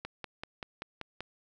click train, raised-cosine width 0.3 ms, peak -22 dBFS, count 7, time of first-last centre 0.05-1.206 s, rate 5.19 Hz, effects none

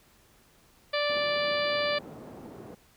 harmonic tone, 586 Hz, D5, 4 cents flat, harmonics 1 / 2 / 3 / 4 / 5 / 6 / 7 / 8, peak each -28 / -34 / -34 / -35 / -38 / -37 / -39 / -38 dBFS, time 0.93-1.99 s, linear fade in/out 10 ms
pink band-pass noise, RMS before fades -45 dBFS, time 1.09-2.75 s, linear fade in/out 10 ms, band 160 to 640 Hz, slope 12 dB/octave
effects pink hiss -61 dBFS RMS until 2.96 s

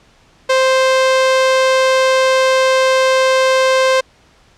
sawtooth tone, 523.3 Hz, C5, in tune, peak -6 dBFS, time 0.49-4.01 s, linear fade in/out 10 ms, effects pink hiss -50 dBFS RMS until 4.57 s + low-pass 6000 Hz 12 dB/octave

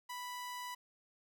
sawtooth tone, 987.8 Hz, B5, in tune, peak -38 dBFS, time 0.09-0.75 s, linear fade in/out 10 ms, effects none

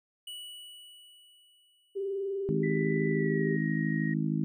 square tone with exponential decay, 2944 Hz, F#7, 9 cents flat, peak -39 dBFS, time 0.27-2.53 s, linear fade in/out 5 ms, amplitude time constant 490 ms
sine tone with vibrato, 392.9 Hz, G4, 4 cents sharp, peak -30 dBFS, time 1.95-3.57 s, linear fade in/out 20 ms, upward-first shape sine, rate 20 Hz, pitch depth 47 cents each way
harmonic tone, 53 Hz, G#1, 36 cents sharp, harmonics 3 / 4 / 5 / 6, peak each -30 / -32 / -34 / -36 dBFS, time 2.49-4.44 s, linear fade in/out 0 ms
sine tone with pitch glide, 1985 to 1881.2 Hz, B6 to A#6, +8 to +15 cents, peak -37 dBFS, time 2.63-4.14 s, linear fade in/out 5 ms, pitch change -93 cents, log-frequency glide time 3.09-3.51 s
effects none

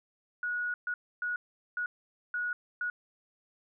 sine tone bursts at uneven times, 1457 Hz, F#6, 27 cents flat, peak -30 dBFS, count 6, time 0.43-0.74 / 0.87-0.94 / 1.22-1.36 / 1.77-1.86 / 2.34-2.53 / 2.81-2.9 s, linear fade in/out 2 ms, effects none

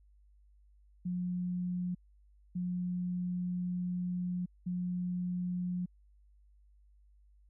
sine tone bursts at uneven times, 179 Hz, F3, 43 cents sharp, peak -32 dBFS, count 3, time 1.05-1.95 / 2.55-4.46 / 4.66-5.86 s, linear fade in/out 10 ms, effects added 50 Hz sine -60 dBFS peak until 7.49 s

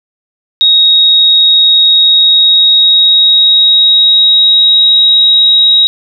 sine tone with pitch glide, 3769 to 3808 Hz, A#7 to A#7, +18 to +36 cents, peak -3 dBFS, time 0.61-5.87 s, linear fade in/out 0 ms, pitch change +18 cents, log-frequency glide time 1.85-4.97 s, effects none

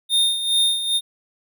square tone with tremolo, 3654 Hz, A#7, 35 cents flat, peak -15 dBFS, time 0.09-1.01 s, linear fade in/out 50 ms, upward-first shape sine, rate 2.4 Hz, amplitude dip 65%, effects none

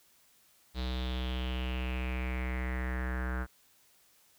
square tone with low-pass filter sweep, 63.2 Hz, B1, 41 cents sharp, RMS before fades -34 dBFS, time 0.74-3.47 s, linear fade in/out 50 ms, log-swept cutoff 4000 to 1500 Hz, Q 5.7, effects white hiss -65 dBFS RMS until 4.38 s

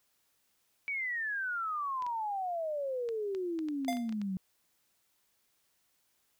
sine exponential sweep, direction down, 2299 to 183.5 Hz, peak -32 dBFS, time 0.88-4.37 s, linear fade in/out 0 ms
clicks, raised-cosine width 0.2 ms, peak -31 dBFS, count 12, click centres 2.023 / 2.065 / 3.089 / 3.349 / 3.59 / 3.686 / 3.848 / 3.929 / 3.97 / 4.093 / 4.125 / 4.216 s
square tone with exponential decay, 698.5 Hz, F5, in tune, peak -29 dBFS, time 3.88-4.14 s, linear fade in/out 2 ms, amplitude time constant 55 ms
effects white hiss -74 dBFS RMS until 6.39 s

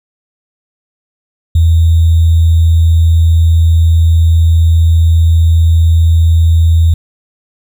sine tone with sample-and-hold, 82.41 Hz, E2, in tune, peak -4 dBFS, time 1.55-6.94 s, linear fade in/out 5 ms, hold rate 3675 Hz, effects none

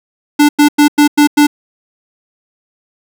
square tone bursts, 293.7 Hz, D4, in tune, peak -5 dBFS, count 6, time 0.39-1.47 s, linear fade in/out 10 ms, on 100 ms, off 96 ms, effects none

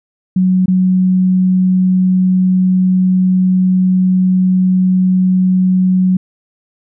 sine tone with dropouts, 185 Hz, F#3, in tune, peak -8 dBFS, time 0.36-6.17 s, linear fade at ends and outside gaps 5 ms, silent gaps 0.659-0.68 s, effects none

